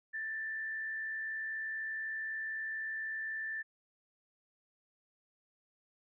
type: tone with frequency modulation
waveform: sine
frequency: 1768 Hz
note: A6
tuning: 8 cents sharp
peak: -36 dBFS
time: 0.13-3.63 s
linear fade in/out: 20 ms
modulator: 76.5 Hz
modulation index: 0.37
effects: none